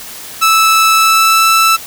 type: tone with pitch glide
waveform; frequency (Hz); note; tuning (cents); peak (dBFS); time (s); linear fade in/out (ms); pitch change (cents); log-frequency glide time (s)
sawtooth; 1312 to 1321.9; E6 to E6; -9 to +4; -3; 0.41-1.77; 20; +13; 0.94-1.45
effects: white hiss -29 dBFS RMS until 1.86 s